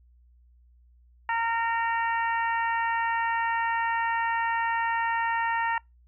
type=harmonic tone; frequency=460 Hz; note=A#4; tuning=23 cents flat; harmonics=2 / 3 / 4 / 5 / 6; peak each=-26 / -34 / -30 / -40 / -40 dBFS; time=1.29-5.78 s; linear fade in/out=2 ms; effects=noise-tail reverb RT60 0.2 s tail -26 dB re dry + added 60 Hz sine -55 dBFS peak until 6.07 s